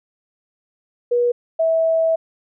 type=tone pair in turn; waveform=sine; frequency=483.1 / 651.2 Hz; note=B4 / E5; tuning=-38 / -21 cents; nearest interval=perfect fourth; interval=517 cents; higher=second; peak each=-14 dBFS; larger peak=neither; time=1.11-1.32 / 1.59-2.16 s; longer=second; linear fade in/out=10 ms; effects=none